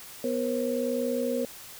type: tone cluster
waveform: sine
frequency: 247 / 473.6 / 534 Hz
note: B3 / A#4 / C5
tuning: 0 / +27 / +35 cents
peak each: -30 dBFS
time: 0.24-1.45 s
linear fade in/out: 2 ms
effects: white hiss -45 dBFS RMS until 1.79 s